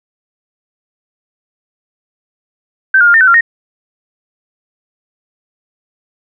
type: tone with pitch steps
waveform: sine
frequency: 1551 / 1422 / 1405 / 1811 / 1518 / 1384 / 1858 Hz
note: G6 / F6 / F6 / A6 / F#6 / F6 / A#6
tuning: -19 / +31 / +10 / +49 / +44 / -16 / -6 cents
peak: -4 dBFS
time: 2.94-3.409 s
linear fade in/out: 5 ms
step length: 67 ms
effects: none